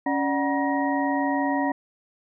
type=tone cluster; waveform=sine; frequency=279.6 / 592 / 746 / 957 / 1883 Hz; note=C#4 / D5 / F#5 / A#5 / A#6; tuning=+15 / +14 / +14 / +45 / +17 cents; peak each=-24 / -31 / -29 / -28 / -32 dBFS; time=0.06-1.72 s; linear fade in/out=5 ms; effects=none